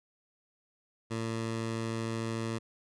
15% pulse tone, 113.4 Hz, A#2, 47 cents flat, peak -26 dBFS, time 1.1-2.59 s, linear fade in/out 20 ms, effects resampled to 22050 Hz

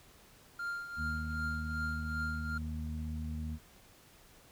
triangle tone with tremolo, 1396.9 Hz, F6, in tune, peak -32 dBFS, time 0.59-2.58 s, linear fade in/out 5 ms, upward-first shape triangle, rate 2.6 Hz, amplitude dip 70%
harmonic tone, 77.78 Hz, D#2, in tune, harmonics 1 / 2 / 3, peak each -37 / -45 / -42 dBFS, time 0.96-3.59 s, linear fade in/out 50 ms
effects pink hiss -60 dBFS RMS until 4.51 s

